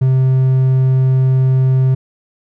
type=tone; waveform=triangle; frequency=130.81 Hz; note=C3; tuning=in tune; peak=-7 dBFS; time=0.01-1.95 s; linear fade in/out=10 ms; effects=none